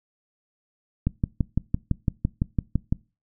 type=click train; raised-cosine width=5 ms; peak=-9 dBFS; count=12; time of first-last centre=1.07-2.925 s; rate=5.93 Hz; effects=noise-tail reverb RT60 0.3 s tail -23 dB re dry